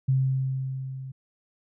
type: tone with level ramp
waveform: sine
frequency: 132.4 Hz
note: C3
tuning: 21 cents sharp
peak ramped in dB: -18 to -35 dBFS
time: 0.08-1.12 s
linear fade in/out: 10 ms
effects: none